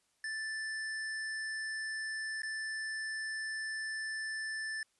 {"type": "tone with dropouts", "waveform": "square", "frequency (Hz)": 1760, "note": "A6", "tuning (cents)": 0, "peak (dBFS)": -37, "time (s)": [0.24, 4.83], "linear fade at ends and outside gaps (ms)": 2, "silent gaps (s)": [2.42, 2.432], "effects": ["white hiss -75 dBFS RMS until 4.99 s", "resampled to 24000 Hz"]}